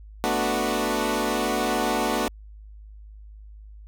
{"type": "chord", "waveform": "15% pulse", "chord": "B minor seventh", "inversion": "third", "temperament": "equal", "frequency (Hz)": [220, 246.9, 293.7, 370], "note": ["A3", "B3", "D4", "F#4"], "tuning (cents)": [0, 0, 0, 0], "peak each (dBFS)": -22, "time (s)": [0.24, 2.28], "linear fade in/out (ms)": 0, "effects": ["added 52 Hz sine -41 dBFS peak until 3.87 s"]}